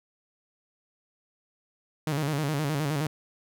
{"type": "tone with vibrato", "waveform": "sawtooth", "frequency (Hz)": 147.6, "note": "D3", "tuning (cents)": 9, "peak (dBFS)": -22, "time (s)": [2.07, 3.07], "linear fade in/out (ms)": 2, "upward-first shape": "square", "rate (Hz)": 9.6, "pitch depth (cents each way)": 93, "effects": []}